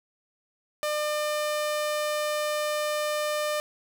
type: tone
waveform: sawtooth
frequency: 600 Hz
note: D5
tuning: 37 cents sharp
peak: -22 dBFS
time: 0.83-3.6 s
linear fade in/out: 0 ms
effects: none